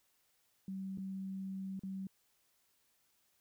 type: tone with dropouts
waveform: sine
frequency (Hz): 191.7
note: G3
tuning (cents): -38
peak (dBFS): -39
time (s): 0.68-2.07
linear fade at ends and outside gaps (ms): 2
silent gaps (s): 0.975-0.983 / 1.794-1.834
effects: white hiss -75 dBFS RMS until 3.4 s